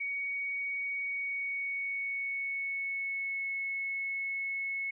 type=tone with pitch glide; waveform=sine; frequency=2242 to 2195 Hz; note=C#7 to C#7; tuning=+19 to -18 cents; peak=-32 dBFS; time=0-4.91 s; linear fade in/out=10 ms; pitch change=-37 cents; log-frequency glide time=1.01-3.51 s; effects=none